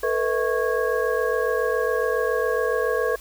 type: tone cluster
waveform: sine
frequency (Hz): 447.2 / 494.4 / 646 / 1102 / 1646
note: A4 / B4 / E5 / C#6 / G#6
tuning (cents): +28 / +2 / -35 / -11 / -16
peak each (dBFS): -24 / -24 / -30 / -30 / -29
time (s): 0.03-3.16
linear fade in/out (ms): 5
effects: added 50 Hz sine -45 dBFS peak until 3.2 s + white hiss -46 dBFS RMS until 3.2 s